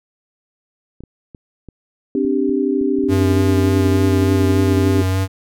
clicks, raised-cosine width 3 ms, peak -23 dBFS, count 9, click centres 1.006 / 1.037 / 1.348 / 1.687 / 2.249 / 2.494 / 2.813 / 2.987 / 3.04 s
sine chord, C suspended second, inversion none, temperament just, 261.6 / 294.3 / 392.4 Hz, C4 / D4 / G4, 0 / +4 / +2 cents, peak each -19 dBFS, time 2.15-5.02 s, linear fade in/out 2 ms
square tone with vibrato, 94.5 Hz, F#2, 37 cents sharp, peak -16 dBFS, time 3.08-5.28 s, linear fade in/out 50 ms, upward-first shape sine, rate 3.4 Hz, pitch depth 19 cents each way
effects none

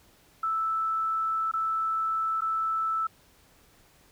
sine tone with dropouts, 1317 Hz, E6, 2 cents flat, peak -25 dBFS, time 0.43-3.07 s, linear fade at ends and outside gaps 5 ms, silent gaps 1.515-1.536 / 2.408-2.418 s, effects pink hiss -60 dBFS RMS until 4.11 s

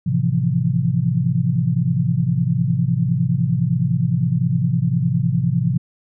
sine chord, F major seventh, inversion first, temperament equal with one note detuned, 109.24 / 130.81 / 164.81 / 174.61 Hz, A2 / C3 / E3 / F3, -12 / 0 / 0 / 0 cents, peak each -24 / -19 / -21 / -22 dBFS, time 0.06-5.78 s, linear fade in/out 10 ms, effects none

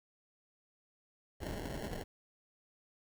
pink noise with sample-and-hold, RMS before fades -41 dBFS, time 1.4-2.04 s, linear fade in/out 20 ms, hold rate 1225 Hz, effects none

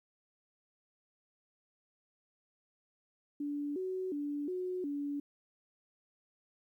sine tone with pitch steps, 289.7 / 373.3 / 290.2 / 366 / 286.7 Hz, D4 / F#4 / D4 / F#4 / D4, -24 / +15 / -21 / -19 / -42 cents, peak -34 dBFS, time 3.4-5.2 s, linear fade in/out 5 ms, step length 360 ms, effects 12-bit

